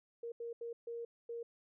sine tone bursts at uneven times, 467.7 Hz, A#4, 6 cents sharp, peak -40 dBFS, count 5, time 0.23-0.32 / 0.4-0.53 / 0.61-0.73 / 0.87-1.05 / 1.29-1.43 s, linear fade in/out 5 ms, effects none

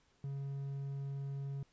triangle tone, 138.59 Hz, C#3, in tune, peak -36 dBFS, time 0.24-1.63 s, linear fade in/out 2 ms, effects pink hiss -72 dBFS RMS until 1.72 s + resampled to 16000 Hz

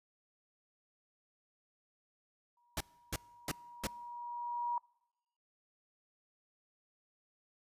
sine tone with exponential growth, 957 Hz, A#5, 45 cents sharp, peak -31 dBFS, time 2.57-4.78 s, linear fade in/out 2 ms, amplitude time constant 480 ms
pink noise bursts, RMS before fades -36 dBFS, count 4, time 2.77-3.87 s, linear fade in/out 2 ms, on 35 ms, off 320 ms
effects noise-tail reverb RT60 0.9 s tail -25 dB re dry + resampled to 32000 Hz

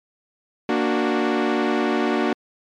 sawtooth chord, Bb augmented, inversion none, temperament equal, 233.1 / 293.7 / 370 Hz, Bb3 / D4 / F#4, 0 / 0 / 0 cents, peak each -19 dBFS, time 0.69-2.33 s, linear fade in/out 2 ms, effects low-pass 3000 Hz 12 dB/octave + MP3 96 kbps

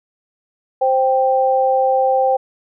sine tone pair together, 524 / 785.1 Hz, C5 / G5, +2 / +2 cents, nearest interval perfect fifth, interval 700 cents, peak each -15 dBFS, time 0.81-2.37 s, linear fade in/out 10 ms, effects none

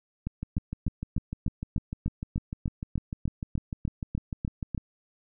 two click trains, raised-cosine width 5 ms, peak -20 / -18 dBFS, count 30 / 16, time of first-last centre 0.43-4.778 / 0.27-4.748 s, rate 6.67 / 3.35 Hz, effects none

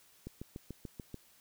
click train, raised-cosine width 3 ms, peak -29 dBFS, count 7, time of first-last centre 0.27-1.143 s, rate 6.87 Hz, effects white hiss -64 dBFS RMS until 1.4 s

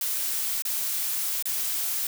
blue noise with dropouts, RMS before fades -28 dBFS, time 0.01-2.07 s, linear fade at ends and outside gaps 2 ms, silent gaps 0.622-0.651 / 1.425-1.455 s, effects none

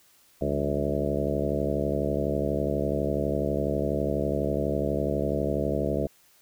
harmonic tone with a mistuned harmonic, 72.1 Hz, D2, 31 cents flat, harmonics 1 / 2 / 3 / 4 / 5 / 6 / 7 / 8 / 9, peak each -33 / -33 / -33 / -33 / -33 / -33 / -33 / -33 / -33 dBFS, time 0.41-6.07 s, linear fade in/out 5 ms, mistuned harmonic 3, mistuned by -75 cents, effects white hiss -60 dBFS RMS until 6.41 s

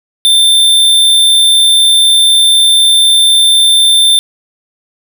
square tone, 3568 Hz, A7, 23 cents sharp, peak -5 dBFS, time 0.25-4.19 s, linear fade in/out 0 ms, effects none

